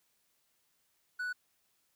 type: tone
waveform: triangle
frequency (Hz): 1480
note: F#6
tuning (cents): 0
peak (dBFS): -32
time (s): 1.19-1.33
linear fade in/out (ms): 10
effects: white hiss -75 dBFS RMS until 1.95 s